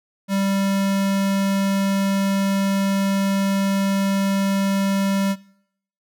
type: tone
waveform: square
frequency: 196 Hz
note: G3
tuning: in tune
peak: -19 dBFS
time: 0.28-5.36 s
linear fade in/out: 50 ms
effects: noise-tail reverb RT60 0.7 s tail -21 dB re dry